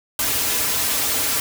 white noise with comb filter, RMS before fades -21 dBFS, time 0.19-1.4 s, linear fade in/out 2 ms, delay 5.5 ms, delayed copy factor -0.7, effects none

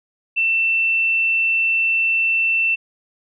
sine tone, 2680 Hz, E7, 28 cents sharp, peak -15 dBFS, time 0.36-2.76 s, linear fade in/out 20 ms, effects none

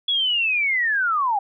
sine linear sweep, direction down, 3400 to 771 Hz, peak -18 dBFS, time 0.08-1.39 s, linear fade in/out 5 ms, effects none

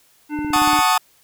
harmonic tone, 299.1 Hz, D4, 32 cents sharp, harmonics 1 / 3 / 5 / 7 / 9, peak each -22 / -32 / -36 / -39 / -41 dBFS, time 0.29-0.82 s, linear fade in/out 50 ms
click train, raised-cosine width 3 ms, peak -19 dBFS, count 8, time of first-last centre 0.39-0.79 s, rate 17.5 Hz
40% pulse chord, D# half-diminished seventh, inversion first, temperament equal, 740 / 880 / 1108.7 / 1244.5 Hz, F#5 / A5 / C#6 / D#6, 0 / 0 / 0 / 0 cents, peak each -20 / -18 / -21 / -18 dBFS, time 0.53-0.98 s, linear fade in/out 5 ms
effects white hiss -56 dBFS RMS until 1.23 s

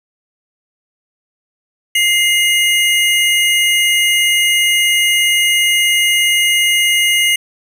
square tone pair together, 2093 / 2876 Hz, C7 / F#7, 0 / -50 cents, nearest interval tritone, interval 550 cents, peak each -14 dBFS, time 1.95-7.36 s, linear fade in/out 5 ms, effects none

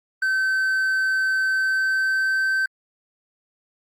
triangle tone with pitch glide, 1539 to 1548.8 Hz, G6 to G6, -32 to -21 cents, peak -17 dBFS, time 0.22-2.66 s, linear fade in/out 5 ms, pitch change +11 cents, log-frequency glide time 1.42-2.49 s, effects Opus 48 kbps

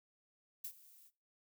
violet noise with ADSR envelope, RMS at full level -42 dBFS, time 0.64-1.11 s, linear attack 5 ms, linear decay 74 ms, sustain -20 dB, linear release 47 ms, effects noise-tail reverb RT60 0.3 s tail -20 dB re dry

